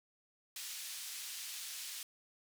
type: band-pass noise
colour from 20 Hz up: pink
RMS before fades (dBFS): -45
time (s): 0.56-2.03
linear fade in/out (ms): 2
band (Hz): 3300 to 15000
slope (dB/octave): 12
effects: none